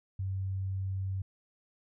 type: tone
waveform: sine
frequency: 95.7 Hz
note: G2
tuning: 41 cents flat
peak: -31 dBFS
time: 0.19-1.22 s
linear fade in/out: 5 ms
effects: none